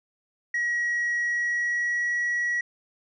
sine tone with pitch glide, 1909 to 1923.4 Hz, A#6 to B6, +41 to -46 cents, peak -21 dBFS, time 0.54-2.61 s, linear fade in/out 5 ms, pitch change +13 cents, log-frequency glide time 1.16-2.16 s, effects tanh soft clip ceiling -22 dBFS

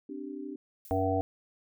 sine chord, C suspended second, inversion none, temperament equal with one note detuned, 261.6 / 293.7 / 389.3 Hz, C4 / D4 / G4, 0 / 0 / -12 cents, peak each -42 / -39 / -43 dBFS, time 0.09-0.56 s, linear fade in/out 5 ms
violet noise with exponential decay, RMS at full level -47 dBFS, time 0.85-1.15 s, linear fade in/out 1 ms, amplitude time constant 64 ms
harmonic tone, 95.1 Hz, F#2, 48 cents sharp, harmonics 1 / 3 / 5 / 7 / 8, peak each -32 / -32 / -32 / -32 / -32 dBFS, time 0.91-1.21 s, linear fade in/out 0 ms
effects none

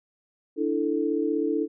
sine chord, D suspended second, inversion none, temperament equal, 293.7 / 329.6 / 440 Hz, D4 / E4 / A4, 0 / 0 / 0 cents, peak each -27 dBFS, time 0.56-1.68 s, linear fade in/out 50 ms, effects none

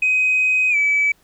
sine tone with pitch glide, 2517 to 2295 Hz, D#7 to D7, +19 to -40 cents, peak -13 dBFS, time 0.02-1.12 s, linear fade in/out 5 ms, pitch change -159 cents, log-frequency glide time 0.7-0.76 s, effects tanh soft clip ceiling -10 dBFS + pink hiss -58 dBFS RMS until 1.23 s

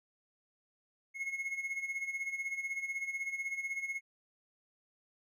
triangle tone with tremolo, 2171 Hz, C#7, 37 cents flat, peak -31 dBFS, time 1.14-4.01 s, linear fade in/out 50 ms, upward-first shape sine, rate 16 Hz, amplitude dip 70%, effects none

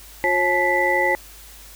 sine tone cluster, 356.4 / 542 / 861 / 1979 / 2071 Hz, F4 / C#5 / A5 / B6 / C7, +35 / -39 / -38 / +3 / -18 cents, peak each -25 / -23 / -22 / -20 / -29 dBFS, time 0.24-1.15 s, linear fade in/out 0 ms, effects added 50 Hz sine -45 dBFS peak until 1.75 s + white hiss -44 dBFS RMS until 1.75 s

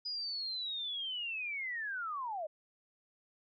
sine linear sweep, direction down, 4978 to 587.3 Hz, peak -36 dBFS, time 0.05-2.47 s, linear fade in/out 10 ms, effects none

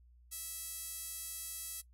5% pulse tone with band-pass filter, 655 Hz, E5, 11 cents flat, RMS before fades -44 dBFS, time 0.31-1.82 s, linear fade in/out 20 ms, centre 12000 Hz, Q 7.6, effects noise-tail reverb RT60 0.1 s tail -17 dB re dry + added 60 Hz sine -59 dBFS peak until 1.93 s

